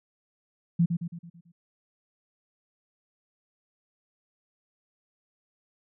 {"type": "tone with echo", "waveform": "sine", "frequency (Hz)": 170, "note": "F3", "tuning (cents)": -46, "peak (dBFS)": -18, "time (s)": [0.79, 0.86], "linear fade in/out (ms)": 10, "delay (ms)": 110, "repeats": 6, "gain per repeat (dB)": -6, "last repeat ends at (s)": 1.52, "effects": []}